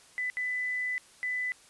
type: tone bursts at uneven times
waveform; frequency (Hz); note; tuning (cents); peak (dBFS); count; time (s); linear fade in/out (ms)
sine; 1998; B6; +20; -29; 3; 0.18-0.3 / 0.37-0.98 / 1.23-1.52; 0
effects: white hiss -57 dBFS RMS until 1.69 s + resampled to 24000 Hz